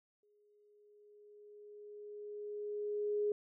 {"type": "tone with exponential growth", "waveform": "sine", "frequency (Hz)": 415.9, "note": "G#4", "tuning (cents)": 2, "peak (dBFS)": -30, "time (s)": [0.23, 3.32], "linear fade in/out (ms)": 2, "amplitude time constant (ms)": 670, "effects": []}